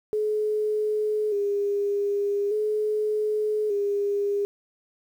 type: tone with vibrato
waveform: sine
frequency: 415.3 Hz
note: G#4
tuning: in tune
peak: -22 dBFS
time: 0.13-4.45 s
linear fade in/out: 0 ms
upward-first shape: square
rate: 0.42 Hz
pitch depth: 43 cents each way
effects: 9-bit